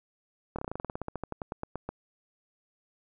slowing click train, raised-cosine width 1 ms, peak -20 dBFS, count 21, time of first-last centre 0.56-1.89 s, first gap 26 ms, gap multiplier 1.09, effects none

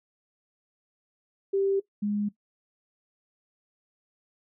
sine tone pair in turn, 392 / 206.6 Hz, G4 / G#3, 0 / -9 cents, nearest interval major seventh, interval 1109 cents, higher first, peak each -22 / -25 dBFS, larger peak first, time 1.53-1.8 / 2.02-2.29 s, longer neither, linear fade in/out 10 ms, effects noise-tail reverb RT60 0.1 s tail -17 dB re dry

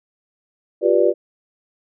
sine chord, G dominant seventh, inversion third, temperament just, 352.8 / 392 / 490 / 588 Hz, F4 / G4 / B4 / D5, +18 / 0 / -14 / +2 cents, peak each -18 dBFS, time 0.81-1.14 s, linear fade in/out 50 ms, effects none

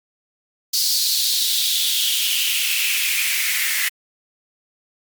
white noise with high-pass filter sweep, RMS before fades -20 dBFS, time 0.73-3.89 s, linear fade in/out 10 ms, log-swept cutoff 4700 to 1900 Hz, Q 4.5, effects Opus 48 kbps

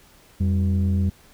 sine tone pair together, 87.31 / 196 Hz, F2 / G3, 0 / 0 cents, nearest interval octave + major second, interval 1400 cents, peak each -17 / -21 dBFS, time 0.4-1.1 s, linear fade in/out 10 ms, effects tanh soft clip ceiling -15 dBFS + pink hiss -53 dBFS RMS until 1.33 s

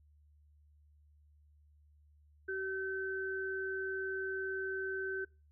sine tone pair together, 382.6 / 1534.2 Hz, G4 / G6, -42 / -38 cents, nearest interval 2 octaves, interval 2404 cents, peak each -38 / -38 dBFS, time 2.48-5.25 s, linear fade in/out 10 ms, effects noise-tail reverb RT60 0.3 s tail -24 dB re dry + added 74 Hz sine -62 dBFS peak until 5.51 s

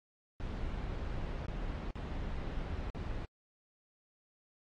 brown noise with dropouts, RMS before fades -38 dBFS, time 0.4-3.25 s, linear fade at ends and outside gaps 0 ms, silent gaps 1.458-1.484 / 1.906-1.956 / 2.349-2.353 / 2.9-2.948 s, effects low-pass 4000 Hz 12 dB/octave + AAC 32 kbps

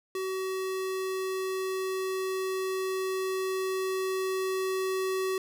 square tone with level ramp, 378.2 Hz, F#4, 38 cents sharp, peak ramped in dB -31 to -28 dBFS, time 0.15-5.38 s, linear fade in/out 2 ms, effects none

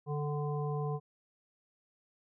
harmonic tone with a mistuned harmonic, 146.83 Hz, D3, in tune, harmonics 1 / 3 / 5 / 7, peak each -33 / -38 / -43 / -44 dBFS, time 0.06-1 s, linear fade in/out 50 ms, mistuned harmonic 5, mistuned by +25 cents, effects none

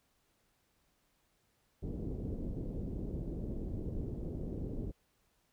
pink low-pass noise, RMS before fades -39 dBFS, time 1.82-4.92 s, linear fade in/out 20 ms, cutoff 430 Hz, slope 24 dB/octave, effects pink hiss -75 dBFS RMS until 5.52 s

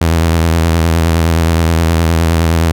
sawtooth tone with vibrato, 82.41 Hz, E2, in tune, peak -5 dBFS, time 0.01-2.72 s, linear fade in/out 5 ms, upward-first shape sine, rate 9.6 Hz, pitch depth 51 cents each way, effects none

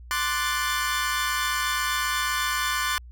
sawtooth chord, D dominant seventh, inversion third, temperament equal, 1046.5 / 1174.7 / 1480 / 1760 Hz, C6 / D6 / F#6 / A6, 0 / 0 / 0 / 0 cents, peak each -26 dBFS, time 0.11-2.98 s, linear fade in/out 0 ms, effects added 60 Hz sine -41 dBFS peak until 3.11 s

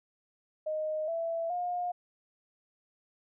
sine tone with pitch steps, 620 / 664.5 / 712.2 Hz, D#5 / E5 / F5, -6 / +14 / +34 cents, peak -30 dBFS, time 0.66-1.92 s, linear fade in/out 10 ms, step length 420 ms, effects none

